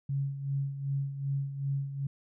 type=tone with tremolo; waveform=sine; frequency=138.59 Hz; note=C#3; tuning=in tune; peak=-27 dBFS; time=0.09-2.07 s; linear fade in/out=5 ms; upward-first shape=sine; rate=2.6 Hz; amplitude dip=65%; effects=none